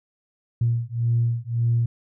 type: beating tone pair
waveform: sine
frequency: 116.54 / 118.34 Hz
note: A#2 / A#2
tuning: 0 / +27 cents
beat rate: 1.8 Hz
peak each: -22 dBFS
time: 0.61-1.86 s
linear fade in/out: 5 ms
effects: tanh soft clip ceiling -12 dBFS

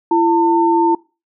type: tone pair together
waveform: sine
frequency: 337.2 / 901.1 Hz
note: E4 / A5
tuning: +39 / +41 cents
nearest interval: octave + perfect fourth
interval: 1702 cents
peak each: -13 dBFS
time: 0.11-0.95 s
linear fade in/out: 5 ms
effects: noise-tail reverb RT60 0.3 s tail -23 dB re dry

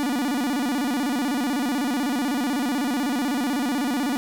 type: tone with vibrato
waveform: 45% pulse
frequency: 265.8 Hz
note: C4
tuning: 27 cents sharp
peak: -22 dBFS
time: 0-4.17 s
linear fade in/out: 0 ms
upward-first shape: square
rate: 16 Hz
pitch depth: 160 cents each way
effects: 8-bit

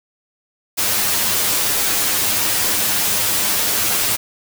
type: noise with comb filter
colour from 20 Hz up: white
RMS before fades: -18 dBFS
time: 0.77-4.17 s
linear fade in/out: 20 ms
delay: 9.8 ms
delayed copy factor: +0.75
effects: none

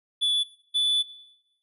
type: tone pair in turn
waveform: triangle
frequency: 3449 / 3473 Hz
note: A7 / A7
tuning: -35 / -23 cents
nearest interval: unison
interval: 12 cents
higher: second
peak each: -19 dBFS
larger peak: neither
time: 0.21-0.44 / 0.74-1.03 s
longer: second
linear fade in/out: 20 ms
effects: noise-tail reverb RT60 0.9 s tail -18 dB re dry + resampled to 32000 Hz

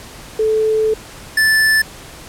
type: tone pair in turn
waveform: sine / square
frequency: 436.2 / 1753.4 Hz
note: A4 / A6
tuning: -15 / -7 cents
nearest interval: 2 octaves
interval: 2408 cents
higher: second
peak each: -12 / -11 dBFS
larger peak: second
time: 0.39-0.94 / 1.37-1.82 s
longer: first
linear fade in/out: 5 ms
effects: pink hiss -36 dBFS RMS until 2.28 s + low-pass 12000 Hz 12 dB/octave

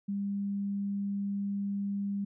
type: tone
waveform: sine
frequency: 200.1 Hz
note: G3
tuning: 36 cents sharp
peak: -30 dBFS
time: 0.08-2.25 s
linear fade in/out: 10 ms
effects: none

